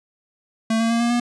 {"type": "tone with pitch steps", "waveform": "square", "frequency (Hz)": [223.8, 227.8, 232, 236.2, 240.4], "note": ["A3", "A#3", "A#3", "A#3", "B3"], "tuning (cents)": [30, -40, -8, 23, -46], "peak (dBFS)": -18, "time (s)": [0.7, 1.2], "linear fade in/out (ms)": 5, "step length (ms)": 100, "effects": ["resampled to 22050 Hz", "10-bit"]}